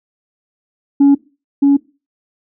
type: tone with echo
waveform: sine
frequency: 280.7 Hz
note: C#4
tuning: 22 cents sharp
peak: -3 dBFS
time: 1-1.15 s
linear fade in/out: 10 ms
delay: 620 ms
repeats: 1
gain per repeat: -2 dB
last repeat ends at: 1.77 s
effects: noise-tail reverb RT60 0.3 s tail -20 dB re dry + tanh soft clip ceiling -4 dBFS